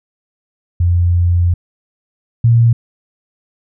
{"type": "tone pair in turn", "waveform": "sine", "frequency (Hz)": [87.31, 116.8], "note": ["F2", "A#2"], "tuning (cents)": [0, 4], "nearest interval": "perfect fourth", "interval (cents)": 504, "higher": "second", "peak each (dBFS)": [-9, -6], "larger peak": "second", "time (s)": [[0.8, 1.54], [2.44, 2.73]], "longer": "first", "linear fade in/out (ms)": 5, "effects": []}